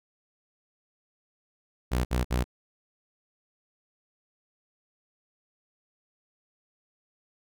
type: tone bursts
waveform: sawtooth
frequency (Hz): 61.74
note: B1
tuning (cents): 0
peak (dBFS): -20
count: 3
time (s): 1.91-2.442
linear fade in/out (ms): 20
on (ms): 140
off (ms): 56
effects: none